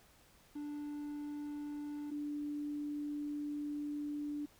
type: tone pair in turn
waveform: triangle / sine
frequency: 293.6 / 293.6 Hz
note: D4 / D4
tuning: 0 / 0 cents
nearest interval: unison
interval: 0 cents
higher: neither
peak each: -38 / -37 dBFS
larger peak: second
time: 0.55-2.11 / 2.11-4.46 s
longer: second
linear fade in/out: 10 ms
effects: pink hiss -65 dBFS RMS until 4.59 s